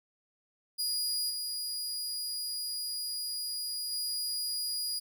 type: tone with level steps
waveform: sawtooth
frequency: 4885 Hz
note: D#8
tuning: 33 cents flat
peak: -27 / -31 / -29 dBFS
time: 0.78-5 s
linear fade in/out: 20 ms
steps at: 1.29 / 3.91 s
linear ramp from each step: 20 ms
effects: none